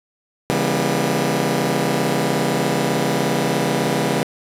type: chord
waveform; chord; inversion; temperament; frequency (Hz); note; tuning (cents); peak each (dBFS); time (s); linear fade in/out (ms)
15% pulse; C# diminished seventh; none; just; 138.59 / 166.31 / 199.57 / 239.5; C#3 / E3 / G3 / Bb3; 0 / +16 / +31 / +47; -17; 0.5-4.23; 0
effects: resampled to 32000 Hz + 7-bit